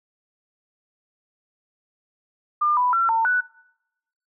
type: tone with pitch steps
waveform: sine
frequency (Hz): 1201 / 991 / 1356 / 904 / 1483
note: D6 / B5 / E6 / A5 / F#6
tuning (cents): +38 / +6 / +49 / +47 / +4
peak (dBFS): -17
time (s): 2.61-3.41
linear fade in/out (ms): 10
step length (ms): 160
effects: noise-tail reverb RT60 0.9 s tail -24 dB re dry